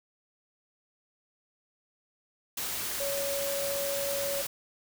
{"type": "tone in noise", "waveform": "sine", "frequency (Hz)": 560, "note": "C#5", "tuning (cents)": 18, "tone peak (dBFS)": -31, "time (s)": [3, 4.42], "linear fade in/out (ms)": 5, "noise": "white", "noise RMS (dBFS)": -34, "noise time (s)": [2.57, 4.47], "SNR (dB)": 0, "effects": []}